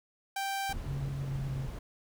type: tone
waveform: sawtooth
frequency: 784 Hz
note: G5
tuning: in tune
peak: -28 dBFS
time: 0.36-0.73 s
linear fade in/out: 5 ms
type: noise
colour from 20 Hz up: brown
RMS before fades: -40 dBFS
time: 0.69-1.79 s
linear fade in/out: 5 ms
type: tone with pitch glide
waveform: sine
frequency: 138.59 to 134.64 Hz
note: C#3 to C3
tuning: 0 to +50 cents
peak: -33 dBFS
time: 0.85-1.69 s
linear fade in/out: 50 ms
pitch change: -50 cents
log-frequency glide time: 1-1.57 s
effects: none